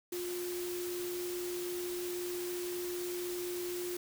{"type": "tone in noise", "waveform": "sine", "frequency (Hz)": 355, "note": "F4", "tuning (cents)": 28, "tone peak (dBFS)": -36, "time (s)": [0.12, 3.97], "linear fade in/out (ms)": 5, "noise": "white", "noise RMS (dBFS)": -44, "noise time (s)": [0.12, 3.97], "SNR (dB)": 5, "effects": []}